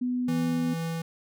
sine tone, 248.5 Hz, B3, 11 cents sharp, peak -25 dBFS, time 0.01-0.74 s, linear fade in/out 10 ms
square tone with tremolo, 164.9 Hz, E3, 1 cent sharp, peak -29 dBFS, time 0.28-1.02 s, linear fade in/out 5 ms, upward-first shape triangle, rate 2.2 Hz, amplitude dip 25%
effects none

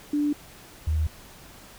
sine tone pair in turn, 293.7 / 78.02 Hz, D4 / D#2, 0 / +5 cents, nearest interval octave + major seventh, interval 2295 cents, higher first, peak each -21 dBFS, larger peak neither, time 0.13-0.33 / 0.87-1.07 s, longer neither, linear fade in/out 5 ms, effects pink hiss -48 dBFS RMS until 1.78 s

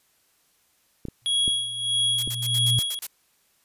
clicks, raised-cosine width 3 ms, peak -20 dBFS, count 4, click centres 1.053 / 1.085 / 1.479 / 2.276 s
sine tone with exponential growth, 120 Hz, B2, 49 cents flat, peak -20 dBFS, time 1.22-2.79 s, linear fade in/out 0 ms, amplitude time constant 340 ms
square tone with tremolo, 3322 Hz, G#7, in tune, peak -20 dBFS, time 1.26-2.99 s, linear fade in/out 0 ms, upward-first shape sine, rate 1.6 Hz, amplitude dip 70%
blue noise bursts, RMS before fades -30 dBFS, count 8, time 2.18-3.069 s, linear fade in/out 5 ms, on 49 ms, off 71 ms
effects white hiss -65 dBFS RMS until 3.64 s + resampled to 32000 Hz

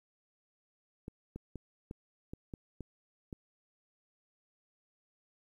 clicks, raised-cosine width 3 ms, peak -29 dBFS, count 8, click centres 1.081 / 1.36 / 1.557 / 1.911 / 2.335 / 2.538 / 2.807 / 3.328 s, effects 11-bit

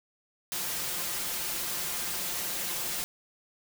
white noise with comb filter, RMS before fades -33 dBFS, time 0.52-3.04 s, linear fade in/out 0 ms, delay 5.7 ms, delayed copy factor +0.6, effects none

